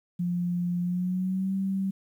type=tone with pitch glide; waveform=sine; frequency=175.9 to 192.93 Hz; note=F3 to G3; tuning=+13 to -27 cents; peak=-25 dBFS; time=0.19-1.91 s; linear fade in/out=10 ms; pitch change=+160 cents; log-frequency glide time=0.81-1.54 s; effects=10-bit